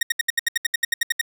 sawtooth tone bursts, 1864.7 Hz, A#6, in tune, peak -13 dBFS, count 14, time 0.01-1.213 s, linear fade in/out 5 ms, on 20 ms, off 71 ms, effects none

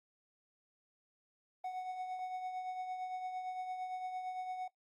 triangle tone with tremolo, 740 Hz, F#5, in tune, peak -34 dBFS, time 1.64-4.68 s, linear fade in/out 5 ms, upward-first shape triangle, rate 8.8 Hz, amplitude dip 50%, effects noise-tail reverb RT60 0.1 s tail -18 dB re dry + Opus 32 kbps

